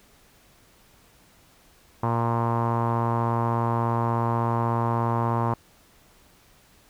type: tone with low-pass filter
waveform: sawtooth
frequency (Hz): 116.54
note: A#2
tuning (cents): 0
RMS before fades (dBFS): -24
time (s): 2.03-5.54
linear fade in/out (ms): 5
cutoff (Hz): 1000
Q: 5.2
effects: pink hiss -57 dBFS RMS until 6.89 s